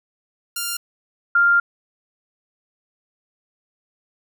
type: tone pair in turn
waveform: 5% pulse / sine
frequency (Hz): 1396.9 / 1396.9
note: F6 / F6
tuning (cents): 0 / 0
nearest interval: unison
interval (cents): 0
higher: neither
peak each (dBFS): -12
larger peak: neither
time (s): 0.56-0.77 / 1.35-1.6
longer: second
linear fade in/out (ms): 5
effects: none